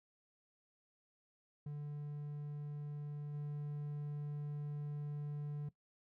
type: tone with level steps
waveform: triangle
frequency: 146.83 Hz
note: D3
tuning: in tune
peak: -39 / -37 dBFS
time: 1.66-5.69 s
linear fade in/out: 5 ms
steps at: 3.33 s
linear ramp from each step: 20 ms
effects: noise-tail reverb RT60 0.1 s tail -18 dB re dry